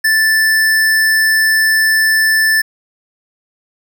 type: tone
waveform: square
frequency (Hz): 1760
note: A6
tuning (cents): 0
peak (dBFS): -10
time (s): 0.04-2.62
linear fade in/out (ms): 10
effects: none